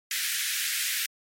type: high-pass noise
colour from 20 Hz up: pink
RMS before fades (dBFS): -29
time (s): 0.11-1.06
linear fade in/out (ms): 2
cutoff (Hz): 1600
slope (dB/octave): 48
effects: MP3 64 kbps